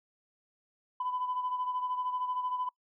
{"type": "beating tone pair", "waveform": "sine", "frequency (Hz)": [1000, 1013], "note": ["B5", "B5"], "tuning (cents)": [21, 44], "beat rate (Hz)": 13, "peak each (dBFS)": [-31, -38], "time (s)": [1, 2.69], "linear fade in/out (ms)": 5, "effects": ["noise-tail reverb RT60 0.1 s tail -24 dB re dry", "tanh soft clip ceiling -25 dBFS"]}